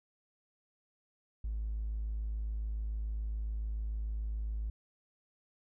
triangle tone, 53.5 Hz, A1, 48 cents flat, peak -30 dBFS, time 1.44-4.7 s, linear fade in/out 5 ms, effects tanh soft clip ceiling -30 dBFS

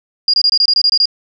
sine tone bursts, 4834 Hz, D8, 49 cents sharp, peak -8 dBFS, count 10, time 0.28-1.056 s, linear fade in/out 2 ms, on 56 ms, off 24 ms, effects none

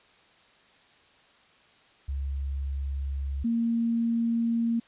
sine tone pair in turn, 68.8 / 231.4 Hz, C#2 / A#3, -12 / -13 cents, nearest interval octave + major sixth, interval 2099 cents, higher second, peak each -28 / -23 dBFS, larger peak second, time 2.08-3.44 / 3.44-4.8 s, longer neither, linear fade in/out 10 ms, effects white hiss -59 dBFS RMS until 4.87 s + resampled to 8000 Hz

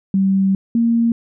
sine tone pair in turn, 193.2 / 232 Hz, G3 / A#3, -25 / -8 cents, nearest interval minor third, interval 317 cents, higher second, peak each -12 dBFS, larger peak neither, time 0.14-0.55 / 0.75-1.12 s, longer first, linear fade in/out 2 ms, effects none

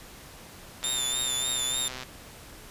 click train, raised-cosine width 0.2 ms, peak -20 dBFS, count 155, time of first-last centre 0.83-2.033 s, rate 128 Hz
20% pulse tone with vibrato, 3596 Hz, A7, 37 cents sharp, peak -21 dBFS, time 0.84-1.88 s, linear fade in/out 0 ms, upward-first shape triangle, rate 3.4 Hz, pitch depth 60 cents each way
effects pink hiss -47 dBFS RMS until 2.7 s + resampled to 32000 Hz

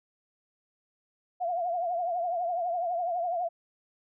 sine tone with vibrato, 698.5 Hz, F5, in tune, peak -27 dBFS, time 1.4-3.49 s, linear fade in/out 20 ms, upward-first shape triangle, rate 12 Hz, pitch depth 100 cents each way, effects none

